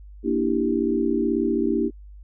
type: chord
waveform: sine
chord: E half-diminished seventh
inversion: second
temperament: equal with one note detuned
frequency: 234.8 / 293.7 / 329.6 / 392 Hz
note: Bb3 / D4 / E4 / G4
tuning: +13 / 0 / 0 / 0 cents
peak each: -25 dBFS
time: 0.23-1.91 s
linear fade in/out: 50 ms
effects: added 50 Hz sine -40 dBFS peak until 2.23 s